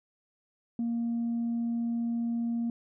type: tone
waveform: sine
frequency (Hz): 233.7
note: A#3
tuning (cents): +5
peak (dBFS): -26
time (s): 0.79-2.7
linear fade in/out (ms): 2
effects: tanh soft clip ceiling -25 dBFS